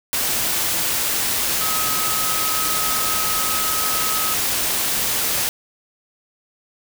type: tone in noise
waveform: sine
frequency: 1273 Hz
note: D#6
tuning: 39 cents sharp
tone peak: -26 dBFS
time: 1.61-4.34 s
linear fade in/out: 0 ms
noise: white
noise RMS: -21 dBFS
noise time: 0.13-5.49 s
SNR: -8 dB
effects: none